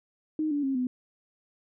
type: tone with pitch steps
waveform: sine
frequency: 310 / 289.2 / 269.9 / 251.8 Hz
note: D#4 / D4 / C#4 / B3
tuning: -6 / -27 / -46 / +34 cents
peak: -25 dBFS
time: 0.39-0.87 s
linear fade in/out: 2 ms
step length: 120 ms
effects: none